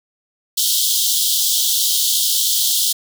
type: high-pass noise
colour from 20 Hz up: pink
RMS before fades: -17 dBFS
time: 0.57-2.93 s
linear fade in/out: 10 ms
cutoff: 3100 Hz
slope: 96 dB/octave
effects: none

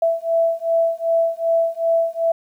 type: beating tone pair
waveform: sine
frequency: 662 / 664.6 Hz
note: E5 / E5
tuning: +7 / +14 cents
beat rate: 2.6 Hz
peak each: -19 dBFS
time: 0.02-2.32 s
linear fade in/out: 5 ms
effects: 9-bit

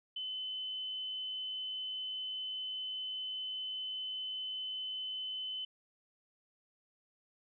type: tone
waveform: sine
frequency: 3035 Hz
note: F#7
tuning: 43 cents sharp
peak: -37 dBFS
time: 0.16-5.65 s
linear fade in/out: 5 ms
effects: none

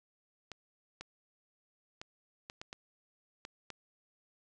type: clicks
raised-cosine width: 0.2 ms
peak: -26 dBFS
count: 8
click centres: 0.517 / 1.01 / 2.015 / 2.499 / 2.615 / 2.729 / 3.451 / 3.703 s
effects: resampled to 22050 Hz

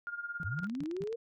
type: tone with tremolo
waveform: sine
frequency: 1413 Hz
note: F6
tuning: 20 cents sharp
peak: -34 dBFS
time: 0.07-0.67 s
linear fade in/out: 0 ms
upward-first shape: sine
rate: 18 Hz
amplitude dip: 75%
type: tone bursts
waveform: sine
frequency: 165.9 Hz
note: E3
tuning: 11 cents sharp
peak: -39 dBFS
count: 4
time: 0.4-1.038 s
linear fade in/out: 0 ms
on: 32 ms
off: 170 ms
type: linear sweep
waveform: sine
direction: up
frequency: 82 to 473.8 Hz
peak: -34 dBFS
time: 0.44-1.16 s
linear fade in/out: 10 ms
type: click train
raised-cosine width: 0.2 ms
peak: -32 dBFS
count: 11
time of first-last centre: 0.59-1.128 s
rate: 18.6 Hz
effects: none

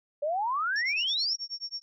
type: exponential sweep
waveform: sine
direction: up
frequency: 563 to 5730 Hz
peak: -26 dBFS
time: 0.22-1.36 s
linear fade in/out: 10 ms
type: tone with tremolo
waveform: sine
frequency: 5500 Hz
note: F8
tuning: 27 cents flat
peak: -31 dBFS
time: 0.76-1.82 s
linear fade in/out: 0 ms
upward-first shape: sine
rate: 9.3 Hz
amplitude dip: 100%
effects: none

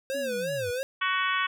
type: tone with vibrato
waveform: square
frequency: 523.3 Hz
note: C5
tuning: in tune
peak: -29 dBFS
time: 0.1-0.83 s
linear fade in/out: 0 ms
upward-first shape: sine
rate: 2.9 Hz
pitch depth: 130 cents each way
type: linear sweep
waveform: sine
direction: down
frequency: 277.2 to 86.1 Hz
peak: -37 dBFS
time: 0.14-0.71 s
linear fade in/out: 10 ms
type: harmonic tone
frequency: 373.8 Hz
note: F#4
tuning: 18 cents sharp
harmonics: 3 / 4 / 5 / 6 / 7 / 8 / 9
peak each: -28 / -30 / -32 / -34 / -35 / -36 / -37 dBFS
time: 1.01-1.47 s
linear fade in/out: 10 ms
effects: none

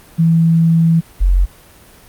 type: tone pair in turn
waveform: sine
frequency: 164.81 / 45.27 Hz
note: E3 / F#1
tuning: 0 / -37 cents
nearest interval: octave + minor seventh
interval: 2237 cents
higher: first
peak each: -8 dBFS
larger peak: neither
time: 0.18-1.01 / 1.2-1.46 s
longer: first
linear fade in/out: 20 ms
effects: pink hiss -43 dBFS RMS until 2.08 s + Opus 32 kbps

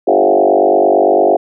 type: tone with frequency modulation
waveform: sine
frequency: 541 Hz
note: C#5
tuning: 42 cents flat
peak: -7 dBFS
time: 0.07-1.37 s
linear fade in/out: 10 ms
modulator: 48.9 Hz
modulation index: 4.3
effects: none

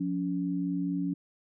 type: tone pair together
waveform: sine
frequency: 177.7 / 282.1 Hz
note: F3 / C#4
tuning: +30 / +30 cents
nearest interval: minor sixth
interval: 800 cents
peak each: -31 / -30 dBFS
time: 0-1.14 s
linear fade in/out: 10 ms
effects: none

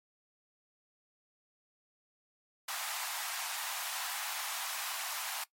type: high-pass noise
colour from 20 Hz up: pink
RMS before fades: -38 dBFS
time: 2.68-5.44 s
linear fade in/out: 5 ms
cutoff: 730 Hz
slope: 48 dB/octave
effects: noise-tail reverb RT60 0.1 s tail -19 dB re dry + MP3 64 kbps

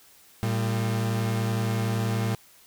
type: tone pair together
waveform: 40% pulse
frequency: 113.36 / 196 Hz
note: A#2 / G3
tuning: -48 / 0 cents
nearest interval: major sixth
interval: 948 cents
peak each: -24 / -30 dBFS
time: 0.43-2.35 s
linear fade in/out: 0 ms
effects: white hiss -55 dBFS RMS until 2.66 s

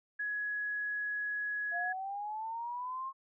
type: tone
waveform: sine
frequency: 1678 Hz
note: G#6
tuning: 17 cents sharp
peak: -33 dBFS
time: 0.19-1.93 s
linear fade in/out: 10 ms
type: linear sweep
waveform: sine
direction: up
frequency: 683 to 1078 Hz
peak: -36 dBFS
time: 1.71-3.13 s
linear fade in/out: 50 ms
effects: none

